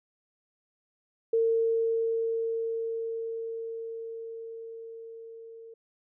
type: tone with level ramp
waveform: sine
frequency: 454.8 Hz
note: A#4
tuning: 43 cents flat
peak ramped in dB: -21 to -44 dBFS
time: 1.33-5.74 s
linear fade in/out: 5 ms
effects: none